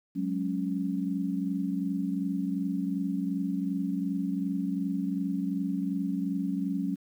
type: chord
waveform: sine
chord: F# suspended second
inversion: none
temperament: equal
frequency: 185 / 207.7 / 277.2 Hz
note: F#3 / G#3 / C#4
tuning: 0 / 0 / 0 cents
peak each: -31 / -34 / -31 dBFS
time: 0.15-6.96 s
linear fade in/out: 20 ms
effects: 10-bit